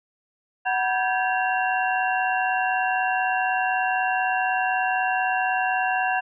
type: tone cluster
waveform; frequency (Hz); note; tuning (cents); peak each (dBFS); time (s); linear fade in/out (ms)
sine; 746 / 971 / 1571 / 1687 / 2745; F#5 / B5 / G6 / G#6 / F7; +14 / -30 / +3 / +27 / -31; -23 / -31 / -28 / -29 / -30; 0.65-6.21; 20
effects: none